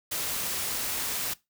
white noise, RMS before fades -31 dBFS, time 0.11-1.34 s, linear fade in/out 10 ms, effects noise-tail reverb RT60 0.2 s tail -20 dB re dry

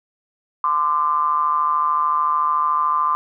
triangle ring-modulated tone, 76.8 Hz, D#2, 22 cents flat, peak -11 dBFS, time 0.64-3.15 s, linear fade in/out 0 ms, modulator 1110 Hz, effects none

